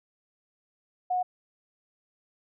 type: tone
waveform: sine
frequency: 729 Hz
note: F#5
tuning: 26 cents flat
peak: -24 dBFS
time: 1.1-1.23 s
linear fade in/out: 10 ms
effects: none